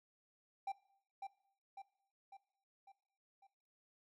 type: tone with echo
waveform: triangle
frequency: 786 Hz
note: G5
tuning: 4 cents sharp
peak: -36 dBFS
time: 0.67-0.72 s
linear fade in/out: 5 ms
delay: 550 ms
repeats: 5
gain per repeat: -5 dB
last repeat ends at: 3.47 s
effects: noise-tail reverb RT60 0.7 s tail -20 dB re dry